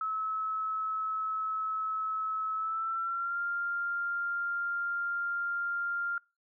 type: tone with pitch glide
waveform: sine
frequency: 1295 to 1396 Hz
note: E6 to F6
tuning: -31 to -1 cents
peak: -30 dBFS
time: 0.01-6.18 s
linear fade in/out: 2 ms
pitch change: +130 cents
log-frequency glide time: 2.55-3.4 s
effects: noise-tail reverb RT60 0.3 s tail -25 dB re dry